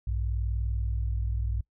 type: tone pair together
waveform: sine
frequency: 59.46 / 100 Hz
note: A#1 / G2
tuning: +35 / +35 cents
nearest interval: major sixth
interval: 900 cents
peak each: -27 / -33 dBFS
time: 0.07-1.61 s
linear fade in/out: 5 ms
effects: noise-tail reverb RT60 0.1 s tail -22 dB re dry